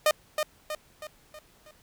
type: tone with echo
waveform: sawtooth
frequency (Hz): 611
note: D#5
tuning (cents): -32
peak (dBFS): -15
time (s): 0.06-0.11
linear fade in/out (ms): 2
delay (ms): 320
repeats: 5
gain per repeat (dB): -6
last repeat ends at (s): 1.71
effects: pink hiss -60 dBFS RMS until 1.82 s